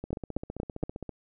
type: two click trains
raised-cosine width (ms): 2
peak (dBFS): -16 / -23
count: 4 / 17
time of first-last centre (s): 0.13-0.836 / 0.04-1.093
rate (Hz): 4.25 / 15.2
effects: none